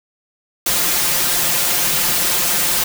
white noise with comb filter, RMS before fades -17 dBFS, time 0.66-2.84 s, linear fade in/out 5 ms, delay 5.7 ms, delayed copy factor +1, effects none

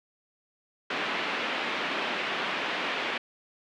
white band-pass noise, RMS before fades -31 dBFS, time 0.9-3.18 s, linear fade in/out 5 ms, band 200 to 3000 Hz, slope 24 dB/octave, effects none

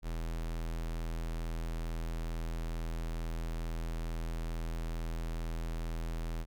square tone, 41.13 Hz, E1, 3 cents flat, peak -35 dBFS, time 0.02-6.46 s, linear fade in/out 50 ms, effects none

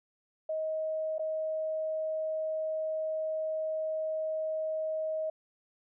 sine tone with dropouts, 630 Hz, D#5, 21 cents sharp, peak -30 dBFS, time 0.49-5.3 s, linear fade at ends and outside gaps 5 ms, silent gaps 1.183-1.193 s, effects none

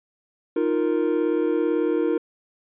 triangle chord, Eb suspended second, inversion none, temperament equal, 311.1 / 349.2 / 466.2 Hz, Eb4 / F4 / Bb4, 0 / 0 / 0 cents, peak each -22 dBFS, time 0.56-2.18 s, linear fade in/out 5 ms, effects resampled to 8000 Hz

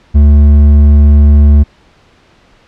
sine tone with hard clipping, 73 Hz, D2, 10 cents flat, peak -3 dBFS, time 0.14-1.64 s, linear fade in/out 20 ms, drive 6 dB, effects pink hiss -46 dBFS RMS until 2.67 s + low-pass 4000 Hz 12 dB/octave

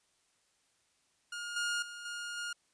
sawtooth tone with level steps, 1422 Hz, F6, 31 cents sharp, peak -35 / -28 / -40 / -35 / -33 dBFS, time 1.32-2.53 s, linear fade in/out 5 ms, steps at 1.56 / 1.82 / 2.05 / 2.37 s, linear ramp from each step 5 ms, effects white hiss -73 dBFS RMS until 2.73 s + resampled to 22050 Hz

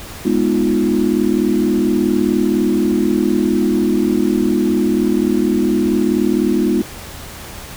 sine chord, F half-diminished seventh, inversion first, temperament equal with one note detuned, 207.7 / 246.9 / 311.1 / 351.3 Hz, Ab3 / Cb4 / Eb4 / F4, 0 / 0 / 0 / +10 cents, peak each -18 dBFS, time 0.25-6.82 s, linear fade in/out 5 ms, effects added 80 Hz sine -40 dBFS peak until 7.76 s + pink hiss -33 dBFS RMS until 7.76 s

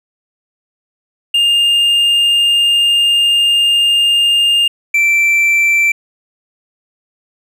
triangle tone pair in turn, 2814 / 2340 Hz, F7 / D7, +12 / -7 cents, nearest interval minor third, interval 319 cents, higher first, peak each -7 dBFS, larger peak neither, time 1.34-4.68 / 4.94-5.92 s, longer first, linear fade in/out 5 ms, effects none

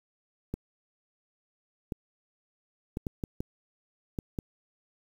clicks, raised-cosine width 3 ms, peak -19 dBFS, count 8, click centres 0.54 / 1.922 / 2.971 / 3.068 / 3.238 / 3.405 / 4.188 / 4.388 s, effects 8-bit

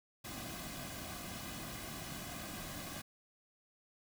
pink noise with comb filter, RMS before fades -45 dBFS, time 0.24-3.02 s, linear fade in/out 10 ms, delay 2.2 ms, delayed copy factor -0.65, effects none

